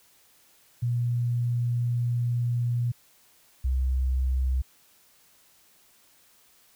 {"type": "tone pair in turn", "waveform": "sine", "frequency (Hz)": [120.3, 64.62], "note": ["B2", "C2"], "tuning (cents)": [-45, -21], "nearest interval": "major seventh", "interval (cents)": 1076, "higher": "first", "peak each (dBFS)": [-23, -22], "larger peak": "second", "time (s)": [[0.82, 2.92], [3.64, 4.62]], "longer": "first", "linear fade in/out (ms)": 10, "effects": ["white hiss -60 dBFS RMS until 6.75 s"]}